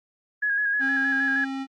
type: tone with vibrato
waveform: sine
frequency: 1661.2 Hz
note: G#6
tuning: in tune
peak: -21 dBFS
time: 0.42-1.45 s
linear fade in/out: 10 ms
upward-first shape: square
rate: 6.4 Hz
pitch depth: 29 cents each way
type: tone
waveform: square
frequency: 269.1 Hz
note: C4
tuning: 49 cents sharp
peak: -29 dBFS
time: 0.79-1.67 s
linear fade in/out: 50 ms
effects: low-pass 4000 Hz 12 dB/octave + Opus 48 kbps